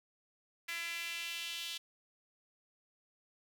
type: tone with high-pass filter sweep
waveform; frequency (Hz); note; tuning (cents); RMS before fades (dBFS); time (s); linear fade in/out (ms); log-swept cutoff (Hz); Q
sawtooth; 337.1; E4; +39; -41; 0.68-1.78; 10; 2100 to 3300; 3.1
effects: none